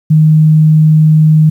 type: tone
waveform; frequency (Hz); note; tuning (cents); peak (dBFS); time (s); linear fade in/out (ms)
sine; 155.56; D#3; 0; -3; 0.1-1.5; 10
effects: 7-bit